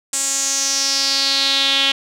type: tone with band-pass filter sweep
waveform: sawtooth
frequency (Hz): 273.8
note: C#4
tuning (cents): -21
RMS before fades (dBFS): -18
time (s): 0.13-1.92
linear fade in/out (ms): 5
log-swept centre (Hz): 7800 to 3200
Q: 4.5
effects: none